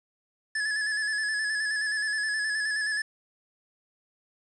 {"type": "tone with vibrato", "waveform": "square", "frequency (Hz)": 1717, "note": "A6", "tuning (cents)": -43, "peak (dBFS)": -27, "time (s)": [0.55, 3.02], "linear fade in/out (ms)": 5, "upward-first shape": "square", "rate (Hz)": 9.5, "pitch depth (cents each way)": 35, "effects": ["resampled to 22050 Hz", "9-bit"]}